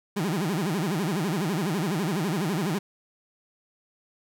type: tone with vibrato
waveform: 30% pulse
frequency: 177.7 Hz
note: F3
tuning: 30 cents sharp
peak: -22 dBFS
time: 0.16-2.79 s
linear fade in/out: 10 ms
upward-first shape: sine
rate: 12 Hz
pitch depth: 290 cents each way
effects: none